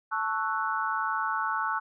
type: chord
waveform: sine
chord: F# minor seventh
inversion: first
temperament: equal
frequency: 880 / 1108.7 / 1318.5 / 1480 Hz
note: A5 / C#6 / E6 / F#6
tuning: 0 / 0 / 0 / 0 cents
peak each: -32 dBFS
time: 0.11-1.8 s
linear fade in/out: 20 ms
effects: none